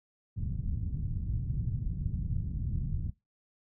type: low-pass noise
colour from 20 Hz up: white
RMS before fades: -33 dBFS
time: 0.36-3.11 s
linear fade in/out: 20 ms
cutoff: 140 Hz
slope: 24 dB/octave
effects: noise-tail reverb RT60 0.2 s tail -20 dB re dry